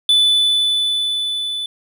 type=tone with level ramp; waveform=triangle; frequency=3489 Hz; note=A7; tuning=15 cents flat; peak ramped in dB=-8 to -20 dBFS; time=0.09-1.66 s; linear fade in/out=2 ms; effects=none